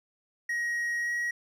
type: tone with pitch glide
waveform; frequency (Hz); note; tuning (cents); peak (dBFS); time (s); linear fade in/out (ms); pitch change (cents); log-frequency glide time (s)
triangle; 1890 to 1904.2; A#6 to A#6; +23 to +36; -26; 0.49-1.31; 5; +13; 0.99-1.12
effects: none